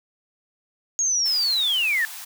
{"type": "linear sweep", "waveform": "sine", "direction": "down", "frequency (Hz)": [6645, 1713], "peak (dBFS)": -19, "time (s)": [0.99, 2.05], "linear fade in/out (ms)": 0}
{"type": "high-pass noise", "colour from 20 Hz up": "white", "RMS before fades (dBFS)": -37, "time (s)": [1.25, 2.25], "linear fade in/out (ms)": 10, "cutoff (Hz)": 700, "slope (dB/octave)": 96}
{"effects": []}